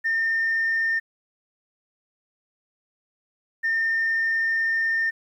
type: tone pair in turn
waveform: sine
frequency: 1812 / 1812 Hz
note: A#6 / A#6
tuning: -50 / -50 cents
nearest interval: unison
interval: 0 cents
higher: neither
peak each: -19 dBFS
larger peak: neither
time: 0.04-1 / 3.63-5.11 s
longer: second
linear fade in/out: 20 ms
effects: tanh soft clip ceiling -17 dBFS + 10-bit